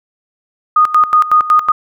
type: tone with tremolo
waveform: sine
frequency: 1235 Hz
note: D#6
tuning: 13 cents flat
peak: -5 dBFS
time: 0.76-1.72 s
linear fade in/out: 5 ms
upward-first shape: square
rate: 5.4 Hz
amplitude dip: 80%
effects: none